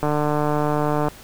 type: click train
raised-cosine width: 1 ms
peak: -8 dBFS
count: 158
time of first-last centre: 0.03-1.084 s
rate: 149 Hz
effects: pink hiss -43 dBFS RMS until 1.23 s